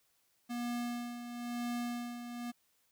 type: tone with tremolo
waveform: square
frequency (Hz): 240.1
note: B3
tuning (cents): -49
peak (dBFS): -35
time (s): 0.49-2.52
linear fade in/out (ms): 20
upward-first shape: sine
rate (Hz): 1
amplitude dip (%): 60
effects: white hiss -74 dBFS RMS until 2.91 s